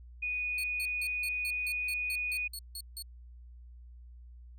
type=tone; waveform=sine; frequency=2474 Hz; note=D#7; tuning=10 cents flat; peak=-31 dBFS; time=0.22-2.48 s; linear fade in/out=10 ms
type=tone bursts; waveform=20% pulse; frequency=4372 Hz; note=C#8; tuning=25 cents flat; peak=-33 dBFS; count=12; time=0.58-3.024 s; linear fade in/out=2 ms; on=57 ms; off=160 ms
effects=added 60 Hz sine -48 dBFS peak until 4.58 s